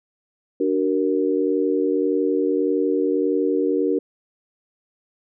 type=chord; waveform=sine; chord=D augmented; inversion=none; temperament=equal with one note detuned; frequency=293.7 / 375.4 / 466.2 Hz; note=D4 / F#4 / A#4; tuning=0 / +25 / 0 cents; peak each=-22 dBFS; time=0.6-3.99 s; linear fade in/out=5 ms; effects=none